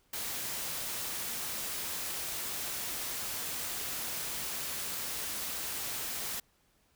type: noise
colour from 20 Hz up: white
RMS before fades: -37 dBFS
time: 0.13-6.4 s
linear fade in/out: 5 ms
effects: pink hiss -70 dBFS RMS until 6.95 s